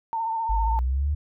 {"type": "tone with vibrato", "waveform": "sine", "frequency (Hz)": 902, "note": "A5", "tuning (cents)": 43, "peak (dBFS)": -24, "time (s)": [0.13, 0.79], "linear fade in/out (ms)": 0, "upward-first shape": "triangle", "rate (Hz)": 15, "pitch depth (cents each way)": 48}
{"type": "linear sweep", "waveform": "sine", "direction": "up", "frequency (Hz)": [48, 75.4], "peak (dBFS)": -21, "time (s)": [0.49, 1.15], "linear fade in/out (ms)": 10}
{"effects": []}